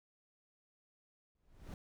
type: noise with exponential growth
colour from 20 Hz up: brown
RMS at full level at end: -42 dBFS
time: 1.35-1.74 s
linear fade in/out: 1 ms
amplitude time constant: 83 ms
effects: none